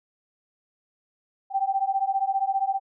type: beating tone pair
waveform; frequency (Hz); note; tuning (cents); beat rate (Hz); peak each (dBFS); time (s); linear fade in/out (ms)
sine; 772 / 787; G5 / G5; -27 / +7; 15; -25; 1.5-2.8; 50
effects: none